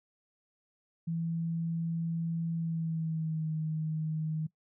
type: tone with pitch glide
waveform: sine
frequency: 165.8 to 156.86 Hz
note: E3 to D#3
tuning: +10 to +14 cents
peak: -30 dBFS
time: 1.07-4.47 s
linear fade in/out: 10 ms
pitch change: -96 cents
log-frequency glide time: 2.54-3.52 s
effects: noise-tail reverb RT60 0.1 s tail -20 dB re dry